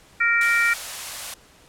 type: harmonic tone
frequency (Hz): 466.2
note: A#4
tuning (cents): 0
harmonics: 3 / 4 / 5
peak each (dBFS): -21 / -21 / -21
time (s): 0.2-0.74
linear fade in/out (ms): 10
type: high-pass noise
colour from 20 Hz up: white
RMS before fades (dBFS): -32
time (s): 0.41-1.34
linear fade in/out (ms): 2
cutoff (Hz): 530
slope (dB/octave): 48
effects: pink hiss -52 dBFS RMS until 1.68 s + low-pass 11000 Hz 12 dB/octave

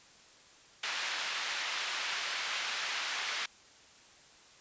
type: band-pass noise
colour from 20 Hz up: pink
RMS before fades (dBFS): -36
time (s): 0.83-3.46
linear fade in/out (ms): 5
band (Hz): 1500 to 4500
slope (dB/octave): 12
effects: white hiss -58 dBFS RMS until 4.6 s + resampled to 16000 Hz

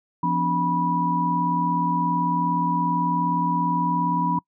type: tone cluster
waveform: sine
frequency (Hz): 171.9 / 249.3 / 288.1 / 979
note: F3 / B3 / D4 / B5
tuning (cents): -27 / +16 / -33 / -15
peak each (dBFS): -25 / -31 / -29 / -22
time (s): 0.23-4.39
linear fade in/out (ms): 5
effects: noise-tail reverb RT60 0.1 s tail -25 dB re dry

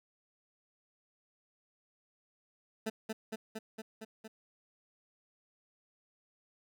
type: tone with echo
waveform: 20% pulse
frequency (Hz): 220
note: A3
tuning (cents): 0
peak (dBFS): -28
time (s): 2.86-2.9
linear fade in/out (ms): 10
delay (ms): 230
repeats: 6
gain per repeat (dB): -2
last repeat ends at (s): 4.28
effects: none

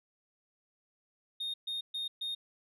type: tone bursts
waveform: sine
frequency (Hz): 3691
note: A#7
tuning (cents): -18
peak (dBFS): -31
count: 4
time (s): 1.4-2.35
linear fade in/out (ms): 10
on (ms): 140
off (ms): 130
effects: tanh soft clip ceiling -33 dBFS

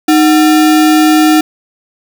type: tone with sample-and-hold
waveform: sine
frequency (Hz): 309.9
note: D#4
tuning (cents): -7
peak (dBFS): -4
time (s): 0.08-1.41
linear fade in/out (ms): 5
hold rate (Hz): 1050
effects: none

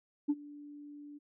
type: tone with ADSR envelope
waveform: sine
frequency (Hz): 291.7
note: D4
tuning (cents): -12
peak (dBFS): -23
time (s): 0.28-1.19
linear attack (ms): 20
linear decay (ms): 43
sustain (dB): -23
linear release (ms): 21
effects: tanh soft clip ceiling -23 dBFS

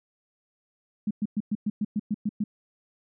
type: tone bursts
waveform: sine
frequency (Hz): 210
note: G#3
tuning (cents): +19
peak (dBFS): -23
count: 10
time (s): 1.07-2.44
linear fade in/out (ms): 5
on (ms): 38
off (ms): 110
effects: none

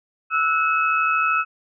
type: tone cluster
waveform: sine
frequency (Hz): 1312 / 1465 / 2577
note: E6 / F#6 / E7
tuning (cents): -9 / -18 / -40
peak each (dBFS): -19 / -25 / -23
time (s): 0.3-1.45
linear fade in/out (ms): 50
effects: none

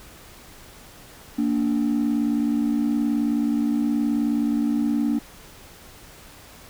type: ring-modulated tone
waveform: triangle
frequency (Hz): 260.3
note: C4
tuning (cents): -9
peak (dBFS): -13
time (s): 1.38-5.19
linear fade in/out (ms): 10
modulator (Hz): 29.5
effects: tanh soft clip ceiling -14 dBFS + pink hiss -46 dBFS RMS until 6.69 s

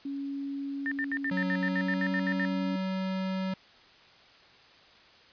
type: tone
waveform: sine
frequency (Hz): 278.4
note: C#4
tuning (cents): +8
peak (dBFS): -32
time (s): 0.05-2.76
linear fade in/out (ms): 5
type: tone bursts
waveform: sine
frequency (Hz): 1800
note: A6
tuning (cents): +39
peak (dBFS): -29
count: 13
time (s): 0.86-2.451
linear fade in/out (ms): 0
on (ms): 55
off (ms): 73
type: tone with pitch glide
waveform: square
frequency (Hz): 185 to 189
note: F#3 to F#3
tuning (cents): 0 to +37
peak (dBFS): -30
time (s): 1.31-3.54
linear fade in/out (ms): 5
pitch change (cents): +37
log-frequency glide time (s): 1.56-2.12
effects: white hiss -56 dBFS RMS until 5.32 s + resampled to 11025 Hz

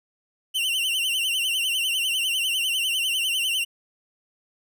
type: tone with vibrato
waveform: 45% pulse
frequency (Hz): 2900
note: F#7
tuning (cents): -35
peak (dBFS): -22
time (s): 0.54-3.65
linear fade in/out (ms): 20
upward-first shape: sine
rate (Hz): 10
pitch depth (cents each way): 120
effects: none

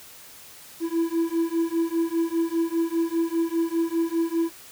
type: beating tone pair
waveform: triangle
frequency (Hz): 329.6 / 334.6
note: E4 / E4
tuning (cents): 0 / +26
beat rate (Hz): 5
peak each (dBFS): -23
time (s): 0.8-4.52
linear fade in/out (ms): 50
effects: white hiss -46 dBFS RMS until 4.71 s

